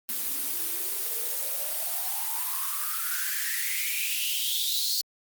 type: noise with high-pass filter sweep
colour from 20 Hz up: blue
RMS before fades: -29 dBFS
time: 0.09-5.01 s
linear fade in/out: 0 ms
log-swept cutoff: 230 to 4500 Hz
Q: 8.1
effects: Opus 32 kbps